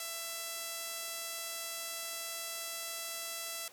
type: tone with band-pass filter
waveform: sawtooth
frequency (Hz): 666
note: E5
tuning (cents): +18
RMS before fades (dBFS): -41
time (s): 0-3.68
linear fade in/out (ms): 2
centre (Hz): 10000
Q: 0.6
effects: pink hiss -56 dBFS RMS until 3.72 s + high-pass 400 Hz 12 dB/octave